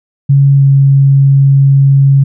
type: tone with pitch glide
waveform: sine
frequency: 139 to 137.72 Hz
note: C#3 to C#3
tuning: +5 to -11 cents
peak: -3 dBFS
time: 0.29-2.24 s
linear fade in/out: 10 ms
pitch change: -16 cents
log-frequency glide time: 0.57-0.62 s
effects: none